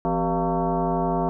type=tone with frequency modulation; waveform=sine; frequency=261.7 Hz; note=C4; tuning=in tune; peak=-20 dBFS; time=0.05-1.29 s; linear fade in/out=0 ms; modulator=216 Hz; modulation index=3.3; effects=none